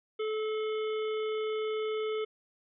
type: harmonic tone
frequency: 433.2 Hz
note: A4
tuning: 27 cents flat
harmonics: 1 / 3 / 5 / 7 / 8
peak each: -30 / -42 / -45 / -47 / -51 dBFS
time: 0.19-2.25 s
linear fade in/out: 10 ms
effects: none